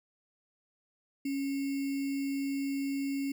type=tone with sample-and-hold; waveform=sine; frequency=276.1 Hz; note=C#4; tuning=7 cents flat; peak=-30 dBFS; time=1.25-3.32 s; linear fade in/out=5 ms; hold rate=2450 Hz; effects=none